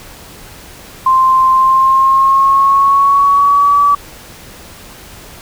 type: tone with pitch glide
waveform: sine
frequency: 1046.5 to 1147.8 Hz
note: C6 to D6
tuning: 0 to -40 cents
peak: -6 dBFS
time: 1.06-3.95 s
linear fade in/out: 5 ms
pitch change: +160 cents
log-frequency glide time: 1.53-3.82 s
effects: pink hiss -35 dBFS RMS until 5.41 s